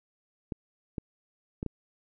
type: clicks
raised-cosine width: 3 ms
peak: -20 dBFS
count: 4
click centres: 0.522 / 0.982 / 1.629 / 1.663 s
effects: none